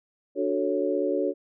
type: chord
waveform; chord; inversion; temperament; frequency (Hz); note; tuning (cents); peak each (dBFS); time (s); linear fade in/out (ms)
sine; D major seventh; none; equal; 293.7 / 370 / 440 / 554.4; D4 / F#4 / A4 / C#5; 0 / 0 / 0 / 0; -29 / -28 / -29 / -28; 0.35-1.34; 50
effects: none